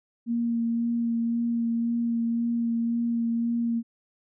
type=tone with vibrato; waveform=sine; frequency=233.1 Hz; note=A#3; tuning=in tune; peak=-23 dBFS; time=0.26-3.83 s; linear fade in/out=50 ms; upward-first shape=sine; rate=1.9 Hz; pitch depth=14 cents each way; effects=none